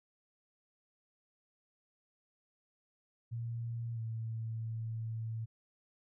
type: tone with pitch glide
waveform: sine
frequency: 116.54 to 112.57 Hz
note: A#2 to A2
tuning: 0 to +40 cents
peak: -36 dBFS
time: 3.31-5.46 s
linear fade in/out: 20 ms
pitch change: -60 cents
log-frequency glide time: 3.94-4 s
effects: none